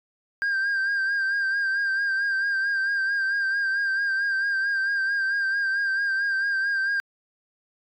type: tone with vibrato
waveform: sine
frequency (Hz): 1592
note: G6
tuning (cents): +26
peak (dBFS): -19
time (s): 0.42-7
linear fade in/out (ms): 0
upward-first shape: sine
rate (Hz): 4.5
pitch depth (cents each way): 42
effects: tanh soft clip ceiling -21 dBFS